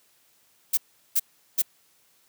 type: noise bursts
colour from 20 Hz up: violet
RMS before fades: -21 dBFS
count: 3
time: 0.73-1.622 s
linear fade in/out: 10 ms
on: 44 ms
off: 380 ms
effects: white hiss -63 dBFS RMS until 2.28 s + high-pass 80 Hz 12 dB/octave